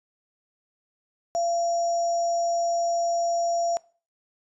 sine tone with sample-and-hold, 683 Hz, F5, 39 cents flat, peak -22 dBFS, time 1.35-3.77 s, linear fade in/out 0 ms, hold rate 6300 Hz, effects noise-tail reverb RT60 0.4 s tail -22 dB re dry + resampled to 24000 Hz

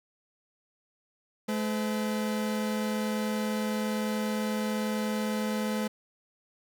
40% pulse tone pair together, 214.4 / 509.9 Hz, A3 / C5, -45 / -45 cents, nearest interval octave + minor third, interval 1500 cents, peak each -28 / -34 dBFS, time 1.48-5.88 s, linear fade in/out 10 ms, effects none

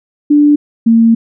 sine tone pair in turn, 293.7 / 228.2 Hz, D4 / A#3, 0 / -37 cents, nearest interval major third, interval 437 cents, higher first, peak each -4 dBFS, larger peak neither, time 0.3-0.56 / 0.86-1.15 s, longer second, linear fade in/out 10 ms, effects none

